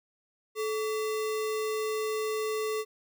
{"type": "tone with sample-and-hold", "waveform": "sine", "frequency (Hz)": 433.3, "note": "A4", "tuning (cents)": -27, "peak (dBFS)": -28, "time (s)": [0.55, 2.85], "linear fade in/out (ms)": 50, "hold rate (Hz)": 1575, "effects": []}